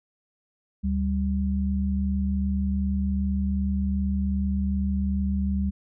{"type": "tone pair together", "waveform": "sine", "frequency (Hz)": [73.42, 196.01], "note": ["D2", "G3"], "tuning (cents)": [0, 0], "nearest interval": "octave + perfect fourth", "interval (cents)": 1700, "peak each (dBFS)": -25, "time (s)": [0.83, 5.71], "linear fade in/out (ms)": 20, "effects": []}